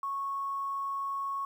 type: tone with quantisation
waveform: sine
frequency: 1103 Hz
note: C#6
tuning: 9 cents flat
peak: -31 dBFS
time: 0.03-1.45 s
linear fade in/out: 2 ms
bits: 10
effects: none